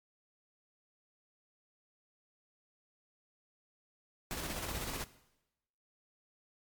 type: noise with tremolo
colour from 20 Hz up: pink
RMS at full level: -38 dBFS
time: 4.31-5.04 s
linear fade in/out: 0 ms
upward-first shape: square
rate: 16 Hz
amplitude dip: 35%
effects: noise-tail reverb RT60 0.9 s tail -17 dB re dry + MP3 96 kbps